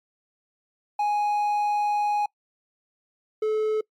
triangle tone pair in turn, 830.6 / 432.2 Hz, G#5 / A4, 0 / -31 cents, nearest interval major seventh, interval 1131 cents, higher first, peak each -19 dBFS, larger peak neither, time 0.99-2.26 / 3.42-3.81 s, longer first, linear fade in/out 5 ms, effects noise-tail reverb RT60 0.1 s tail -24 dB re dry + MP3 96 kbps

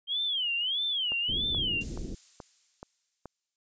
sine tone with vibrato, 3136 Hz, G7, in tune, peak -27 dBFS, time 0.07-1.84 s, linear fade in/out 50 ms, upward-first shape sine, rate 1.6 Hz, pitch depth 220 cents each way
click train, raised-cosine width 1 ms, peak -27 dBFS, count 6, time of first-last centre 1.12-3.257 s, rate 2.34 Hz
pink low-pass noise, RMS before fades -37 dBFS, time 1.28-2.15 s, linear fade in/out 10 ms, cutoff 380 Hz, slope 24 dB/octave
violet noise with exponential decay, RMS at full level -37 dBFS, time 1.81-3.56 s, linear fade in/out 1 ms, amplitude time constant 380 ms
effects resampled to 16000 Hz

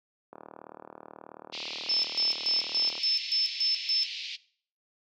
click train, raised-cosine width 1 ms, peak -28 dBFS, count 103, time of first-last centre 0.33-2.979 s, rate 38.5 Hz
white band-pass noise, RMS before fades -38 dBFS, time 1.52-4.37 s, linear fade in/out 20 ms, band 2300 to 4900 Hz, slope 48 dB/octave
sine tone with tremolo, 5274 Hz, E8, in tune, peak -24 dBFS, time 1.89-4.06 s, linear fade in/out 5 ms, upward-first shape square, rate 3.5 Hz, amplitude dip 80%
effects noise-tail reverb RT60 0.5 s tail -19 dB re dry + high-pass 300 Hz 12 dB/octave

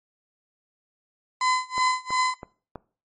35% pulse tone with tremolo, 1017 Hz, C6, 50 cents flat, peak -17 dBFS, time 1.41-2.34 s, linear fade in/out 2 ms, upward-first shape sine, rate 2.8 Hz, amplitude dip 95%
click train, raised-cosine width 1 ms, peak -21 dBFS, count 4, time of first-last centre 1.78-2.757 s, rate 3.07 Hz
effects noise-tail reverb RT60 0.4 s tail -20 dB re dry + MP3 32 kbps

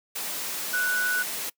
sine tone in noise, 1480 Hz, F#6, in tune, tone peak -23 dBFS, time 0.73-1.23 s, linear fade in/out 10 ms, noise white, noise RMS -32 dBFS, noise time 0.15-1.5 s, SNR +6 dB, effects noise-tail reverb RT60 0.1 s tail -23 dB re dry + high-pass 200 Hz 12 dB/octave

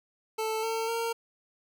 25% pulse tone with pitch steps, 440 / 450 / 460.3 Hz, A4 / A4 / A#4, 0 / +39 / -22 cents, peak -25 dBFS, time 0.38-1.13 s, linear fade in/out 10 ms, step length 250 ms, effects none

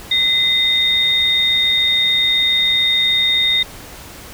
sine tone pair together, 2045 / 3687 Hz, C7 / A#7, -40 / -20 cents, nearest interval minor seventh, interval 1020 cents, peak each -20 / -13 dBFS, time 0.11-3.63 s, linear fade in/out 5 ms, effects pink hiss -36 dBFS RMS until 4.33 s

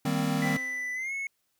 square chord, C minor seventh, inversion first, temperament equal with one note detuned, 155.56 / 196 / 235.7 / 261.6 Hz, Eb3 / G3 / Bb3 / C4, 0 / 0 / +19 / 0 cents, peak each -31 / -33 / -34 / -31 dBFS, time 0.05-0.57 s, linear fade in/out 5 ms
triangle tone with pitch glide, 1989 to 2194 Hz, B6 to C#7, +12 to -18 cents, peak -29 dBFS, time 0.42-1.27 s, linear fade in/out 2 ms, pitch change +170 cents, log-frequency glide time 0.94-1.13 s
sawtooth tone with exponential decay, 260.3 Hz, C4, 9 cents flat, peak -30 dBFS, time 0.45-1.14 s, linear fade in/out 2 ms, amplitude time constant 150 ms
effects white hiss -75 dBFS RMS until 1.59 s

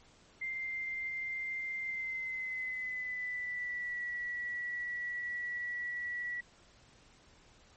sine tone with pitch glide, 2093 to 1941.6 Hz, C7 to B6, 0 to -30 cents, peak -35 dBFS, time 0.41-6.41 s, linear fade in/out 10 ms, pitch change -130 cents, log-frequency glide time 1.81-4.01 s, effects pink hiss -62 dBFS RMS until 7.76 s + MP3 32 kbps

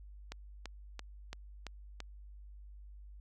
click train, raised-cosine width 0.2 ms, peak -25 dBFS, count 6, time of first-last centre 0.32-2.004 s, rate 2.97 Hz, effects added 50 Hz sine -49 dBFS peak until 3.2 s

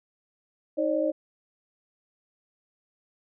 sine tone cluster, 314.2 / 545 / 600 Hz, D#4 / C#5 / D5, +17 / -29 / +37 cents, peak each -28 / -27 / -27 dBFS, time 0.77-1.12 s, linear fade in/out 20 ms, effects none

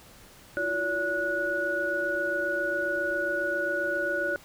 sine tone cluster, 332.1 / 359.5 / 571 / 1464 Hz, E4 / F#4 / D5 / F#6, +13 / -50 / -49 / -19 cents, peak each -37 / -36 / -30 / -28 dBFS, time 0.57-4.36 s, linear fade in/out 0 ms, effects pink hiss -52 dBFS RMS until 4.44 s

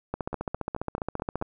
two click trains, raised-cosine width 1 ms, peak -20 / -15 dBFS, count 6 / 20, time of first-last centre 0.33-1.415 / 0.14-1.424 s, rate 4.61 / 14.8 Hz, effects none

